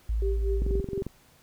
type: tone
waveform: sine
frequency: 55 Hz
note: A1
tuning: in tune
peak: -24 dBFS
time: 0.09-0.81 s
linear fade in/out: 5 ms
type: tone with tremolo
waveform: sine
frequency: 392 Hz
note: G4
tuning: in tune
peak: -27 dBFS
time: 0.22-1.02 s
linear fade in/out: 2 ms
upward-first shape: sine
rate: 4.2 Hz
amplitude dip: 85%
type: click train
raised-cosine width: 3 ms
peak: -20 dBFS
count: 11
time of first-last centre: 0.62-1.066 s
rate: 22.4 Hz
effects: pink hiss -59 dBFS RMS until 1.42 s